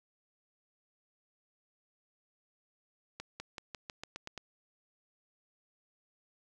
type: accelerating click train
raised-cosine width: 0.2 ms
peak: -24 dBFS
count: 9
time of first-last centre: 3.2-4.377 s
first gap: 200 ms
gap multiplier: 0.91
effects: none

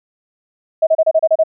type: tone bursts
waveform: sine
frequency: 639 Hz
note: D#5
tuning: 46 cents sharp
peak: -8 dBFS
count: 8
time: 0.82-1.437 s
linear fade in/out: 10 ms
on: 50 ms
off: 31 ms
effects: none

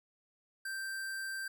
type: tone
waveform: square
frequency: 1568 Hz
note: G6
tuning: in tune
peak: -38 dBFS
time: 0.65-1.48 s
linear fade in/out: 5 ms
effects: none

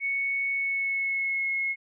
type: tone with pitch glide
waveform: sine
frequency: 2217 to 2171 Hz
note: C#7 to C#7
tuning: 0 to -37 cents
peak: -25 dBFS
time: 0-1.76 s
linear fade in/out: 50 ms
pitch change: -37 cents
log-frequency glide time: 0.51-1.49 s
effects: none

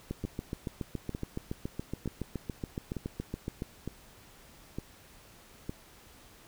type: two click trains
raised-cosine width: 3 ms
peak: -21 / -22 dBFS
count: 26 / 7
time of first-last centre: 0.11-3.621 / 0.24-5.695 s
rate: 7.12 / 1.1 Hz
effects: pink hiss -56 dBFS RMS until 6.47 s

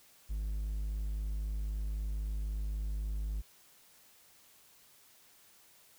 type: tone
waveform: triangle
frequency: 51.91 Hz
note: G#1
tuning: in tune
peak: -31 dBFS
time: 0.29-3.42 s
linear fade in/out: 20 ms
effects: white hiss -62 dBFS RMS until 5.98 s

